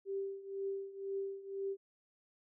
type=tone with tremolo; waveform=sine; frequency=392 Hz; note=G4; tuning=in tune; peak=-34 dBFS; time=0.05-1.77 s; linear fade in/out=50 ms; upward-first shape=triangle; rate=2 Hz; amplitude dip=85%; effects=none